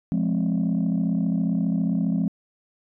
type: chord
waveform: sine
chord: F minor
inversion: none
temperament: just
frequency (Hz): 174.61 / 209.5 / 261.9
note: F3 / Ab3 / C4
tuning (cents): 0 / +15 / +2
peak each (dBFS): -22 / -23 / -25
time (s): 0.12-2.28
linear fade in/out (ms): 0
effects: tanh soft clip ceiling -16 dBFS